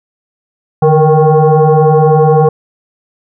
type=tone with frequency modulation; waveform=sine; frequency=161.4 Hz; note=E3; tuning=36 cents flat; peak=-4 dBFS; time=0.82-2.49 s; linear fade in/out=5 ms; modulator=311 Hz; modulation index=2.1; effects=none